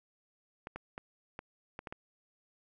clicks, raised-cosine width 0.5 ms, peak -26 dBFS, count 7, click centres 0.671 / 0.76 / 0.979 / 1.391 / 1.791 / 1.872 / 1.925 s, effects none

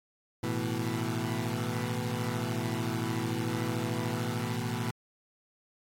20% pulse chord, A suspended second, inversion none, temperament equal, 110 / 123.47 / 164.81 Hz, A2 / B2 / E3, 0 / 0 / 0 cents, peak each -29 / -29 / -32 dBFS, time 0.43-4.91 s, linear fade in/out 5 ms, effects AAC 48 kbps

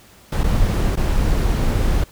brown noise with dropouts, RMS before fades -17 dBFS, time 0.32-2.04 s, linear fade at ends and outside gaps 5 ms, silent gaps 0.435-0.44 / 0.957-0.971 s, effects pink hiss -48 dBFS RMS until 2.11 s

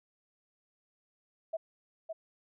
sine tone with echo, 650 Hz, E5, 24 cents flat, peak -31 dBFS, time 1.53-1.57 s, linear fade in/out 10 ms, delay 560 ms, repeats 1, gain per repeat -5 dB, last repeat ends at 2.13 s, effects none

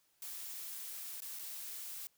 blue noise with dropouts, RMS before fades -45 dBFS, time 0.22-2.07 s, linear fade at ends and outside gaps 1 ms, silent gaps 1.204-1.22 / 1.389-1.393 s, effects white hiss -74 dBFS RMS until 2.17 s

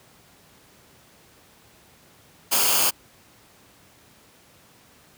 white noise with comb filter, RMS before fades -20 dBFS, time 2.51-2.91 s, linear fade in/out 20 ms, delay 0.52 ms, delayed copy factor -0.6, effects pink hiss -54 dBFS RMS until 5.17 s + high-pass 80 Hz 12 dB/octave

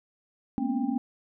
sine tone cluster, 213.1 / 236 / 251.8 / 277.6 / 794 Hz, G#3 / A#3 / B3 / C#4 / G5, +45 / +22 / +34 / +3 / +22 cents, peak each -36 / -31 / -30 / -30 / -38 dBFS, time 0.58-0.98 s, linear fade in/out 0 ms, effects none

